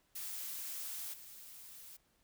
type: noise with level steps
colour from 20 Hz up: blue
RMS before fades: -43 / -53 dBFS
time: 0.15-1.97 s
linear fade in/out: 10 ms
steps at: 1.13 s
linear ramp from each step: 10 ms
effects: pink hiss -74 dBFS RMS until 2.23 s